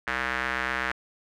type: tone with band-pass filter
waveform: square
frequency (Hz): 64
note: C2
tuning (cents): -38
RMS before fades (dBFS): -29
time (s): 0.07-0.92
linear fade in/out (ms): 5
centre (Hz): 1700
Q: 2.7
effects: none